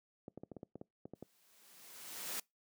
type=clicks; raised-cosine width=2 ms; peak=-32 dBFS; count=11; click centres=0.281 / 0.376 / 0.435 / 0.517 / 0.567 / 0.631 / 0.756 / 0.814 / 1.055 / 1.136 / 1.226 s
type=noise with exponential growth; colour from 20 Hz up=white; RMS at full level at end=-39 dBFS; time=1.15-2.4 s; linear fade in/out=5 ms; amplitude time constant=270 ms
effects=noise-tail reverb RT60 0.2 s tail -25 dB re dry + high-pass 150 Hz 12 dB/octave